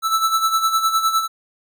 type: tone with tremolo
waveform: square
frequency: 1318.5 Hz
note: E6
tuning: in tune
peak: -14 dBFS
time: 0.02-1.28 s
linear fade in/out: 50 ms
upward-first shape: sine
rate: 9.8 Hz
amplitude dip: 65%
effects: none